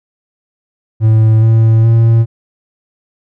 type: tone with pitch steps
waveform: triangle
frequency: 110.3 / 112.29 / 114.32 Hz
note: A2 / A2 / A#2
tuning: +5 / +36 / -33 cents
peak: -3 dBFS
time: 1-2.26 s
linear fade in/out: 50 ms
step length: 420 ms
effects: none